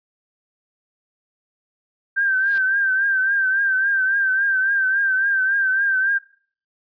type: tone with vibrato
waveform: sine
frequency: 1569 Hz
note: G6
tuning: 1 cent sharp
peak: -16 dBFS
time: 2.16-6.19 s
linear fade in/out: 20 ms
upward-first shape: triangle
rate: 3.6 Hz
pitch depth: 66 cents each way
type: noise with exponential growth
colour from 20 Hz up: white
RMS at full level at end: -34 dBFS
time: 2.29-2.58 s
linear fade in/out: 0 ms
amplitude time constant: 62 ms
effects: noise-tail reverb RT60 0.5 s tail -23 dB re dry + resampled to 11025 Hz